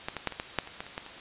clicks, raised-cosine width 0.3 ms, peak -15 / -17 / -11 / -22 / -16 / -9 / -27 / -19 / -29 / -17 / -27 dBFS, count 11, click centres 0.085 / 0.167 / 0.273 / 0.323 / 0.399 / 0.587 / 0.674 / 0.805 / 0.866 / 0.979 / 1.064 s, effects white hiss -44 dBFS RMS until 1.2 s + resampled to 8000 Hz

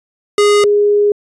square / sine tone pair in turn, 412.4 / 412.4 Hz, G#4 / G#4, -12 / -12 cents, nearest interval unison, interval 0 cents, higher neither, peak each -8 dBFS, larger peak neither, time 0.38-0.64 / 0.64-1.12 s, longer second, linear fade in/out 2 ms, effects resampled to 22050 Hz

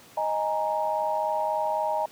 sine chord, D# suspended fourth, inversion none, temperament just, 622.3 / 829.7 / 933.4 Hz, D#5 / G#5 / A#5, 0 / -2 / +2 cents, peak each -28 / -29 / -28 dBFS, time 0.17-2.06 s, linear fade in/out 5 ms, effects pink hiss -51 dBFS RMS until 2.11 s + high-pass 150 Hz 12 dB/octave

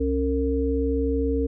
sine tone cluster, 66.1 / 274.6 / 456.7 Hz, C2 / C#4 / A#4, +18 / -16 / -36 cents, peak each -25 dBFS, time 0-1.47 s, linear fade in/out 10 ms, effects none

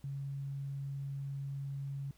sine tone, 138.59 Hz, C#3, in tune, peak -37 dBFS, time 0.04-2.11 s, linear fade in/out 2 ms, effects added 60 Hz sine -65 dBFS peak until 2.17 s + pink hiss -68 dBFS RMS until 2.17 s

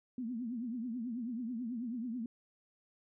sine tone with vibrato, 238 Hz, A#3, 36 cents sharp, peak -36 dBFS, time 0.18-2.26 s, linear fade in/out 2 ms, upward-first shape triangle, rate 9.2 Hz, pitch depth 170 cents each way, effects none

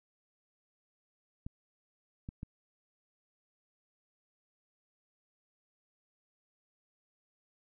clicks, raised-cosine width 5 ms, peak -28 dBFS, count 3, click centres 1.465 / 2.289 / 2.431 s, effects none

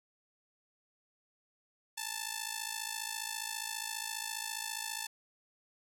5% pulse ring-modulated tone, 880 Hz, A5, in tune, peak -22 dBFS, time 1.97-5.07 s, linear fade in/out 10 ms, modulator 27.4 Hz, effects none

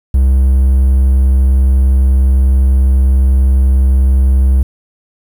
triangle tone, 65.8 Hz, C2, 10 cents sharp, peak -4 dBFS, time 0.14-4.63 s, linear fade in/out 5 ms, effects 7-bit

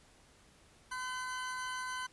40% pulse tone pair together, 1017 / 1523.8 Hz, C6 / G6, -50 / -49 cents, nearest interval perfect fifth, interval 701 cents, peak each -39 / -40 dBFS, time 0.91-2.07 s, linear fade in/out 10 ms, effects pink hiss -63 dBFS RMS until 2.12 s + resampled to 24000 Hz

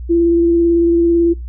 sine tone with vibrato, 338.7 Hz, E4, 47 cents sharp, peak -9 dBFS, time 0.09-1.34 s, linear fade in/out 20 ms, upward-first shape square, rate 18 Hz, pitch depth 11 cents each way, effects noise-tail reverb RT60 0.2 s tail -25 dB re dry + added 60 Hz sine -24 dBFS peak until 1.48 s

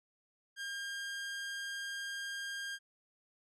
sawtooth tone, 1608 Hz, G6, 44 cents sharp, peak -35 dBFS, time 0.56-2.79 s, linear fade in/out 50 ms, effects low-pass 9000 Hz 12 dB/octave

